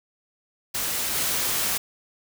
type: noise with level steps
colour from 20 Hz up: white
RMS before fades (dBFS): -27 / -25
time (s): 0.74-1.78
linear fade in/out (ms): 10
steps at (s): 1.15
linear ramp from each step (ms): 2
effects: none